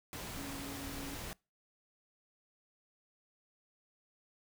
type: tone in noise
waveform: sine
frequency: 277.2 Hz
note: C#4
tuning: in tune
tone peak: -45 dBFS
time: 0.37-1.15 s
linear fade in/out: 0 ms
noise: pink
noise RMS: -44 dBFS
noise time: 0.13-1.33 s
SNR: -4 dB
effects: noise-tail reverb RT60 0.3 s tail -26 dB re dry